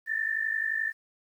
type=tone pair together; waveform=sine; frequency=1759 / 1810.5 Hz; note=A6 / A6; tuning=-1 / +49 cents; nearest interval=unison; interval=50 cents; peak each=-29 / -30 dBFS; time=0.06-0.93 s; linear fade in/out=50 ms; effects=10-bit